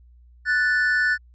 triangle tone pair together, 1480 / 1760 Hz, F#6 / A6, 0 / 0 cents, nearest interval minor third, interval 300 cents, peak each -19 dBFS, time 0.45-1.18 s, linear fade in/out 50 ms, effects added 60 Hz sine -48 dBFS peak until 1.34 s + resampled to 16000 Hz

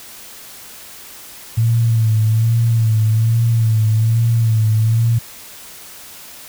sine tone with vibrato, 112.5 Hz, A2, 39 cents sharp, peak -11 dBFS, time 1.57-5.19 s, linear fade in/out 10 ms, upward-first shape sine, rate 1.2 Hz, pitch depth 55 cents each way, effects white hiss -37 dBFS RMS until 6.48 s

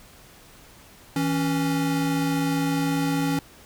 square tone pair together, 162.37 / 277.2 Hz, E3 / C#4, -26 / 0 cents, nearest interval major sixth, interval 926 cents, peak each -27 / -24 dBFS, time 1.16-3.39 s, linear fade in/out 2 ms, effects pink hiss -50 dBFS RMS until 3.65 s

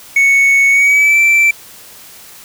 triangle tone with pitch glide, 2216 to 2336 Hz, C#7 to D7, -1 to -10 cents, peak -5 dBFS, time 0.16-1.51 s, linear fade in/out 5 ms, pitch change +91 cents, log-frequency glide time 0.7-1.19 s, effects white hiss -37 dBFS RMS until 2.44 s

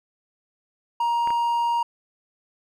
triangle tone, 941 Hz, A#5, 16 cents sharp, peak -18 dBFS, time 1-1.83 s, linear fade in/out 5 ms
clicks, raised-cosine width 0.5 ms, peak -19 dBFS, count 2, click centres 1.274 / 1.305 s
effects none

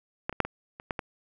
clicks, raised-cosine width 0.5 ms, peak -13 / -24 / -6 / -19 / -26 / -14 / -16 dBFS, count 7, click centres 0.295 / 0.327 / 0.403 / 0.45 / 0.799 / 0.908 / 0.992 s, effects none

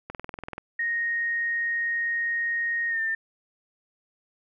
click train, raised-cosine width 0.5 ms, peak -20 dBFS, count 11, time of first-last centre 0.1-0.581 s, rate 20.8 Hz
sine tone with pitch glide, 1864.7 to 1797 Hz, A#6 to A6, 0 to +36 cents, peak -24 dBFS, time 0.79-3.15 s, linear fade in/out 5 ms, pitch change -64 cents, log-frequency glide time 2.89-3.01 s
effects none

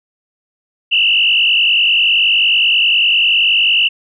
sine tone with frequency modulation, 2812 Hz, F7, 11 cents sharp, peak -9 dBFS, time 0.91-3.89 s, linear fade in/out 20 ms, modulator 49.6 Hz, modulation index 3, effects none

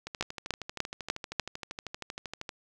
two click trains, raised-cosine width 0.2 ms, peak -10 / -20 dBFS, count 5 / 32, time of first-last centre 0.21-1.397 / 0.07-2.492 s, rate 3.37 / 12.8 Hz, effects none

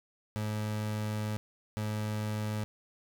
30% pulse tone bursts at uneven times, 106.8 Hz, G#2, 49 cents sharp, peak -29 dBFS, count 2, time 0.36-1.37 / 1.77-2.64 s, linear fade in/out 0 ms, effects none

